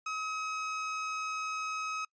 30% pulse tone, 1274 Hz, D#6, 41 cents sharp, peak -31 dBFS, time 0.06-2.05 s, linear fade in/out 5 ms, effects noise-tail reverb RT60 0.1 s tail -26 dB re dry + resampled to 16000 Hz

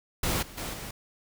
pink noise with level steps, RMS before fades -28 / -46 / -35 / -39 dBFS, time 0.23-0.91 s, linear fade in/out 5 ms, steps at 0.42 / 0.57 / 0.73 s, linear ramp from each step 10 ms, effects none

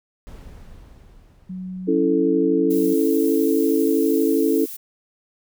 brown noise with exponential decay, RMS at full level -37 dBFS, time 0.27-3.49 s, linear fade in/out 0 ms, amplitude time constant 700 ms
sine tone, 185 Hz, F#3, in tune, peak -28 dBFS, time 1.49-2.94 s, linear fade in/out 10 ms
sine chord, A major, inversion first, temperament equal, 277.2 / 329.6 / 440 Hz, C#4 / E4 / A4, 0 / 0 / 0 cents, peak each -20 dBFS, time 1.87-4.66 s, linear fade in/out 20 ms
violet noise, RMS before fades -34 dBFS, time 2.7-4.77 s, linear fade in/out 10 ms
effects none

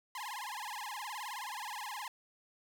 sawtooth tone with vibrato, 932 Hz, A#5, 1 cent flat, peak -36 dBFS, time 0.15-2.08 s, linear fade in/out 2 ms, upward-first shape sine, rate 19 Hz, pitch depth 230 cents each way, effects none

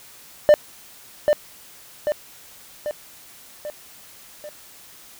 triangle tone with echo, 597 Hz, D5, 28 cents sharp, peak -6 dBFS, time 0.49-0.54 s, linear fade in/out 0 ms, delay 790 ms, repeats 5, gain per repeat -5 dB, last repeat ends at 4.49 s, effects white hiss -46 dBFS RMS until 5.19 s

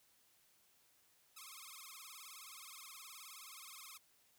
5% pulse tone with vibrato, 1174.7 Hz, D6, in tune, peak -40 dBFS, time 1.36-3.98 s, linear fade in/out 10 ms, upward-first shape sine, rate 19 Hz, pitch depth 200 cents each way, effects white hiss -72 dBFS RMS until 4.38 s

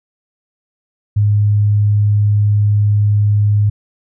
sine tone, 103.83 Hz, G#2, in tune, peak -9 dBFS, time 1.16-3.7 s, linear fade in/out 10 ms, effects none

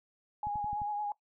sine tone with vibrato, 830.6 Hz, G#5, in tune, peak -32 dBFS, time 0.43-1.12 s, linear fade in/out 2 ms, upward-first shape sine, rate 9 Hz, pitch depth 29 cents each way
click train, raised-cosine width 5 ms, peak -33 dBFS, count 5, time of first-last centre 0.47-0.818 s, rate 11.5 Hz
effects noise-tail reverb RT60 0.1 s tail -18 dB re dry

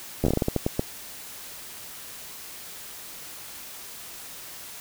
slowing click train, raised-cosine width 2 ms, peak -9 dBFS, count 12, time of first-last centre 0.24-0.794 s, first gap 11 ms, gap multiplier 1.28, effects white hiss -41 dBFS RMS until 4.8 s

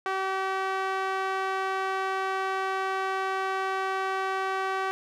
sawtooth tone with band-pass filter, 382.6 Hz, G4, 42 cents flat, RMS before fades -29 dBFS, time 0.06-4.91 s, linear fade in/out 0 ms, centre 1200 Hz, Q 1.2, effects none

